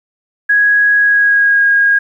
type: tone with pitch glide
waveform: sine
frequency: 1661.2 to 1633.6 Hz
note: G#6 to G#6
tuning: 0 to -29 cents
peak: -7 dBFS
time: 0.49-1.99 s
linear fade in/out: 10 ms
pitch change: -29 cents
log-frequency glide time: 0.96-1.65 s
effects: 8-bit